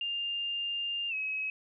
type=tone with pitch glide; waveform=sine; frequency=2803 to 2556 Hz; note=F7 to D#7; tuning=+6 to +46 cents; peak=-31 dBFS; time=0.01-1.5 s; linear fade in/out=2 ms; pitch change=-160 cents; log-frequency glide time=1.09-1.14 s; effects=none